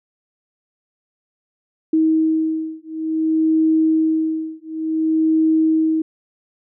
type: beating tone pair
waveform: sine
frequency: 317.6 / 318.16 Hz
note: D#4 / D#4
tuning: +36 / +39 cents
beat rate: 0.56 Hz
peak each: -18 dBFS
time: 1.93-6.02 s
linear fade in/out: 5 ms
effects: none